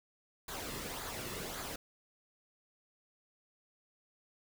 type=noise with flanger; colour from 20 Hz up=pink; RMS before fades=-42 dBFS; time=0.48-1.76 s; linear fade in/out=5 ms; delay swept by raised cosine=0.35 to 1.33 ms; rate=1.8 Hz; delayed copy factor=-0.5; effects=none